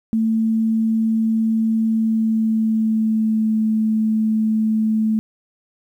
sine tone with pitch glide, 222.8 to 218.6 Hz, A3 to A3, +22 to -11 cents, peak -15 dBFS, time 0.13-5.19 s, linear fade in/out 0 ms, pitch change -33 cents, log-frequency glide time 1.87-3.55 s, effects 9-bit

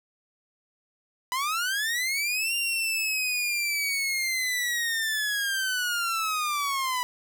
sawtooth linear two-way sweep, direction up then down, 982 to 2794 to 982 Hz, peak -22 dBFS, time 1.32-7.03 s, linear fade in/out 0 ms, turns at 2.55 s, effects none

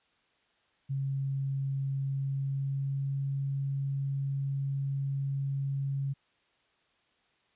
sine tone with pitch glide, 136.5 to 137.77 Hz, C#3 to C#3, -26 to -10 cents, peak -29 dBFS, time 0.89-6.14 s, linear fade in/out 20 ms, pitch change +16 cents, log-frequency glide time 1.98-3.24 s, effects white hiss -70 dBFS RMS until 7.55 s + resampled to 8000 Hz

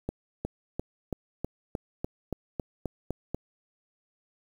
accelerating click train, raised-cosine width 2 ms, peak -17 dBFS, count 12, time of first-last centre 0.09-3.346 s, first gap 360 ms, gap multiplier 0.96, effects 8-bit

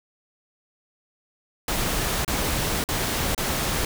pink noise with dropouts, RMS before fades -25 dBFS, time 1.68-3.85 s, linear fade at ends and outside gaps 2 ms, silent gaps 2.248-2.278 / 2.84-2.888 / 3.348-3.378 s, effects none

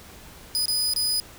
sawtooth tone with dropouts, 4978 Hz, D#8, in tune, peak -19 dBFS, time 0.55-1.2 s, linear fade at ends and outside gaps 0 ms, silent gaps 0.656-0.682 / 0.936-0.962 s, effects added 68 Hz sine -52 dBFS peak until 1.38 s + pink hiss -46 dBFS RMS until 1.38 s

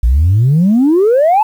sine exponential sweep, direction up, 54.4 to 895 Hz, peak -5 dBFS, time 0.03-1.43 s, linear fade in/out 5 ms, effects tanh soft clip ceiling -4 dBFS + 7-bit

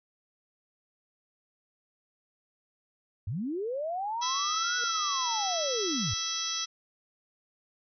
sine linear two-way sweep, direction up then down, 82.8 to 1480 to 82.8 Hz, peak -30 dBFS, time 3.27-6.14 s, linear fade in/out 5 ms, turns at 4.77 s
harmonic tone, 659.3 Hz, E5, in tune, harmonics 2 / 3 / 4 / 5 / 6 / 7 / 8 / 9, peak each -40 / -45 / -46 / -37 / -38 / -43 / -36 / -35 dBFS, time 4.21-6.66 s, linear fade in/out 20 ms
sine tone with exponential growth, 471.9 Hz, A#4, 21 cents sharp, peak -38 dBFS, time 4.72-4.84 s, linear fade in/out 1 ms, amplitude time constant 25 ms
effects none

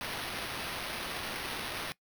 blue noise with sample-and-hold, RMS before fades -38 dBFS, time 0.01-1.92 s, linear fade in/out 0 ms, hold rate 7350 Hz, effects noise-tail reverb RT60 0.1 s tail -20 dB re dry

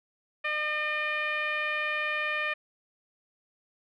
10% pulse tone with low-pass filter, 605 Hz, D#5, 49 cents flat, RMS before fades -30 dBFS, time 0.44-2.54 s, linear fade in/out 10 ms, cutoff 2200 Hz, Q 3.4, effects none

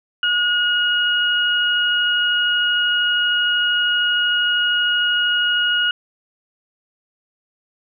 sine tone pair together, 1444.9 / 2884 Hz, F#6 / F#7, -42 / -45 cents, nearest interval octave, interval 1197 cents, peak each -18 dBFS, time 0.23-5.91 s, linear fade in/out 2 ms, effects none

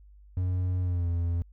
triangle tone with pitch glide, 91.1 to 85.49 Hz, F#2 to F2, -26 to -36 cents, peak -23 dBFS, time 0.37-1.42 s, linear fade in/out 0 ms, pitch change -110 cents, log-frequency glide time 0.81-1.08 s, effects added 50 Hz sine -50 dBFS peak until 1.52 s

